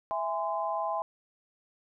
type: chord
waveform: sine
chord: E augmented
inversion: none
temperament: just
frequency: 659.3 / 824.1 / 1030.1 Hz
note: E5 / G#5 / B#5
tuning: 0 / -14 / -27 cents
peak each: -33 dBFS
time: 0.11-1.02 s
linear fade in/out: 0 ms
effects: none